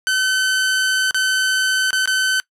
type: tone with dropouts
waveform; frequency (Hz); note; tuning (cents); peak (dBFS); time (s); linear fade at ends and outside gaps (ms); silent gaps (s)
sawtooth; 1525; G6; -48; -12; 0.07-2.4; 0; 1.109-1.145 / 1.906-1.93 / 2.057-2.075
effects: noise-tail reverb RT60 0.1 s tail -22 dB re dry + low-pass 11000 Hz 12 dB/octave